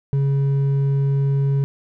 sine tone with hard clipping, 138.59 Hz, C#3, in tune, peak -17 dBFS, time 0.13-1.64 s, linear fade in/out 0 ms, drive 4 dB, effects none

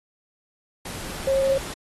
sine tone in noise, 540 Hz, C#5, 45 cents flat, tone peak -18 dBFS, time 1.27-1.58 s, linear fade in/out 5 ms, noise pink, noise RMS -35 dBFS, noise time 0.85-1.74 s, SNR +14 dB, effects AAC 32 kbps

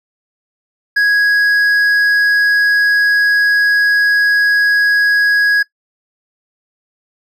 sine tone with hard clipping, 1660 Hz, G#6, 1 cent flat, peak -10 dBFS, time 0.96-5.63 s, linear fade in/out 10 ms, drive 5 dB, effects noise-tail reverb RT60 0.1 s tail -20 dB re dry

